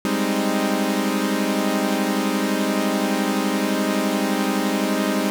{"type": "chord", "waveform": "sawtooth", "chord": "Ab major seventh", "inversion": "third", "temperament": "equal", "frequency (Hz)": [196, 207.7, 261.6, 311.1], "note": ["G3", "Ab3", "C4", "Eb4"], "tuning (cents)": [0, 0, 0, 0], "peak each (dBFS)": -21, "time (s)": [0.05, 5.3], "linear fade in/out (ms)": 0, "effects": []}